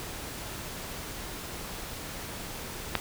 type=click; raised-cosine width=0.3 ms; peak=-8 dBFS; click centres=2.953 s; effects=pink hiss -39 dBFS RMS until 3 s